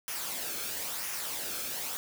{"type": "noise with flanger", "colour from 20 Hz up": "white", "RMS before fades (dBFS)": -36, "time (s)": [0.08, 1.97], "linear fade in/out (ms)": 0, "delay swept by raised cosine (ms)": [0.24, 1.06], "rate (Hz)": 0.99, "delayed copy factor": -0.5, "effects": []}